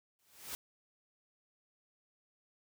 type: noise with exponential growth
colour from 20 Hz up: white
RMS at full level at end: -39 dBFS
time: 0.19-0.55 s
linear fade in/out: 0 ms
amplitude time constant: 78 ms
effects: none